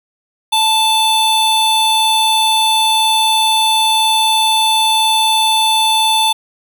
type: tone pair together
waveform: square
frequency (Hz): 879 / 3516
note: A5 / A7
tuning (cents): -2 / -2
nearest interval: 2 octaves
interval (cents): 2400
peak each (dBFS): -14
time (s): 0.52-6.33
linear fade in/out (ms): 10
effects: none